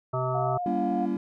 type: harmonic tone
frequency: 128.6 Hz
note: C3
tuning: 30 cents flat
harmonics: 1 / 3 / 5 / 7 / 9 / 10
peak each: -29 / -34 / -30 / -36 / -35 / -34 dBFS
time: 0.13-0.58 s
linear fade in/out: 10 ms
type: tone with vibrato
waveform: sine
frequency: 711 Hz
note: F5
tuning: 31 cents sharp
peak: -28 dBFS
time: 0.34-1.06 s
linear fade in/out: 10 ms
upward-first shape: triangle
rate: 19 Hz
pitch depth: 22 cents each way
type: chord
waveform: triangle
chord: G diminished seventh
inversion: none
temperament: just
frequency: 196 / 235.2 / 282.2 / 338.7 Hz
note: G3 / Bb3 / Db4 / Fb4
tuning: 0 / +16 / +31 / +47 cents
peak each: -29 dBFS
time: 0.66-1.17 s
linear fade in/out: 2 ms
effects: none